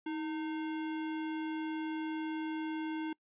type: tone with sample-and-hold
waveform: sine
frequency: 316 Hz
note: D#4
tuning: 27 cents sharp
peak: -34 dBFS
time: 0.06-3.13 s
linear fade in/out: 5 ms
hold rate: 1225 Hz
effects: noise-tail reverb RT60 0.1 s tail -25 dB re dry + resampled to 8000 Hz